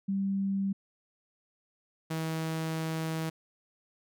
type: tone pair in turn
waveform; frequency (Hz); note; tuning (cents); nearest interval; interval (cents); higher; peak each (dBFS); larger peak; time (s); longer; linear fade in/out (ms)
sine / sawtooth; 195.7 / 160.68; G3 / E3; -3 / -44; minor third; 341; first; -27; neither; 0.08-0.73 / 2.1-3.3; second; 10
effects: none